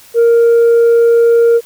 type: tone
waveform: sine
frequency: 466.2 Hz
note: A#4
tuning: in tune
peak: -3 dBFS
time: 0.14-1.61 s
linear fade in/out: 50 ms
effects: tanh soft clip ceiling -4 dBFS + white hiss -41 dBFS RMS until 1.65 s